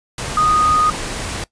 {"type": "tone in noise", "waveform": "sine", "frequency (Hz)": 1239, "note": "D#6", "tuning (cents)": -8, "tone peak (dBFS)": -12, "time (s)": [0.37, 0.9], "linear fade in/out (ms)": 2, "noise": "pink", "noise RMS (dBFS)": -25, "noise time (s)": [0.18, 1.44], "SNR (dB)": 10, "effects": ["noise-tail reverb RT60 0.1 s tail -19 dB re dry", "resampled to 22050 Hz"]}